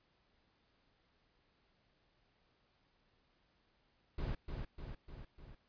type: noise with echo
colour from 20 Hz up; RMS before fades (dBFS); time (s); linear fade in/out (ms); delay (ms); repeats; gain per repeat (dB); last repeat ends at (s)
brown; -38; 4.18-4.35; 5; 300; 4; -4; 5.55
effects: pink hiss -75 dBFS RMS until 5.68 s + resampled to 11025 Hz